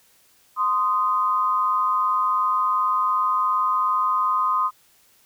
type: tone pair together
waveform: sine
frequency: 1039 / 1241.7 Hz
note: C6 / D#6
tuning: -12 / -4 cents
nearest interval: minor third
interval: 308 cents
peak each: -21 dBFS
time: 0.56-4.71 s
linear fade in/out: 50 ms
effects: white hiss -58 dBFS RMS until 5.25 s